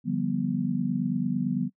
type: chord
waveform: sine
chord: G dominant seventh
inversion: second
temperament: just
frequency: 147 / 176.4 / 196 / 245 Hz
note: D3 / F3 / G3 / B3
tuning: +2 / +18 / 0 / -14 cents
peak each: -32 / -31 / -30 / -28 dBFS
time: 0.04-1.7 s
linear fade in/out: 50 ms
effects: noise-tail reverb RT60 0.1 s tail -24 dB re dry